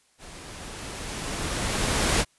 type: noise with level ramp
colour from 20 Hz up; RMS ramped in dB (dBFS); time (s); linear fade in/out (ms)
pink; -44 to -21; 0.18-2.25; 50
effects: white hiss -64 dBFS RMS until 2.38 s + resampled to 24000 Hz